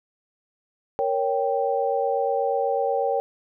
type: chord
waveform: sine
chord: G diminished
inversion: first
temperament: equal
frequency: 466.2 / 554.4 / 784 Hz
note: Bb4 / Db5 / G5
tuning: 0 / 0 / 0 cents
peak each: -25 dBFS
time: 0.99-3.2 s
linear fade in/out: 0 ms
effects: none